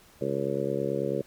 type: harmonic tone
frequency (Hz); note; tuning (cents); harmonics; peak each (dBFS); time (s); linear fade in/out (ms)
69.2; C#2; -2; 2 / 3 / 4 / 5 / 6 / 7 / 8; -35 / -35 / -38 / -33 / -32 / -32 / -33; 0.21-1.22; 5
effects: pink hiss -56 dBFS RMS until 1.26 s + MP3 96 kbps